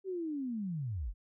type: linear sweep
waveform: sine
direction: down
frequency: 391.5 to 35.49 Hz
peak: -34 dBFS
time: 0.04-1.14 s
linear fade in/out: 50 ms
effects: none